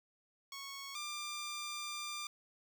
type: tone pair in turn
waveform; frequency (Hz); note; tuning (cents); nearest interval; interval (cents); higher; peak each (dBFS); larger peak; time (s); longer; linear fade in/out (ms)
10% pulse; 1104 / 1191.9; C#6 / D6; -7 / +25; minor second; 132; second; -36 / -32; second; 0.52-0.95 / 0.95-2.27; second; 2
effects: none